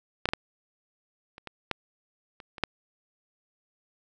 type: clicks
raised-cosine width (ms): 0.3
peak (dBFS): -10 / -7 / -10 / -28 / -22 / -11 / -28 / -25 / -7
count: 9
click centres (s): 0.256 / 0.289 / 0.335 / 1.381 / 1.473 / 1.713 / 2.402 / 2.582 / 2.637
effects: none